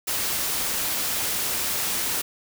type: noise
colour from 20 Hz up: white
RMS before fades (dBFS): -26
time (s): 0.07-2.22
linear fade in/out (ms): 10
effects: none